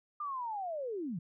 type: linear sweep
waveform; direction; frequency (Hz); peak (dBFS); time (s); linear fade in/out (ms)
sine; down; 1215 to 148.6; -35; 0.2-1.19; 5
effects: none